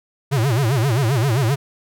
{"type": "tone with vibrato", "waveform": "square", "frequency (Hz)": 125.2, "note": "B2", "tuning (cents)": 24, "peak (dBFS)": -16, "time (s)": [0.31, 1.56], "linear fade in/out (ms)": 20, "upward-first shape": "sine", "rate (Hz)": 7.6, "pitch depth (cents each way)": 250, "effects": []}